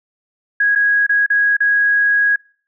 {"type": "tone with dropouts", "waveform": "sine", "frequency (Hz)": 1654, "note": "G#6", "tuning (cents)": -8, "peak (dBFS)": -11, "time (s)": [0.6, 2.36], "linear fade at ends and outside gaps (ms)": 5, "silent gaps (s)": [[0.752, 0.757], [1.066, 1.093], [1.263, 1.301], [1.568, 1.604]], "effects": ["noise-tail reverb RT60 0.5 s tail -25 dB re dry"]}